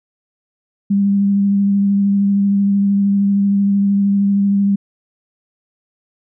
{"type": "tone with vibrato", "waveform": "sine", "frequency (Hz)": 199.5, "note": "G3", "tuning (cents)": 31, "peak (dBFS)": -11, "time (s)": [0.9, 4.76], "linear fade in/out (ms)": 10, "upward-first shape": "sine", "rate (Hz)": 13, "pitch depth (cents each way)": 14, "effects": []}